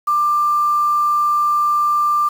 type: tone with quantisation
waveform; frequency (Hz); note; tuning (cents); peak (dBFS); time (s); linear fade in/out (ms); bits
sine; 1187; D6; +18; -13; 0.07-2.29; 10; 6
effects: none